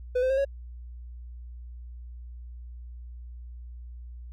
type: tone with pitch steps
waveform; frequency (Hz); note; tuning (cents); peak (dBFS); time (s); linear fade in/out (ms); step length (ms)
triangle; 499.5 / 516.8 / 534.7 / 553.3; B4 / C5 / C5 / C#5; +20 / -21 / +37 / -3; -20; 0.15-0.45; 10; 75
effects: added 60 Hz sine -39 dBFS peak until 4.32 s